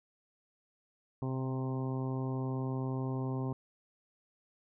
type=harmonic tone with a mistuned harmonic; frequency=131.2 Hz; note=C3; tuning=5 cents sharp; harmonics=1 / 2 / 3 / 4 / 5 / 6 / 7 / 8; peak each=-34 / -38 / -42 / -48 / -50 / -50 / -49 / -50 dBFS; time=1.22-3.53 s; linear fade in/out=2 ms; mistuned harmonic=1; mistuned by=-16 cents; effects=none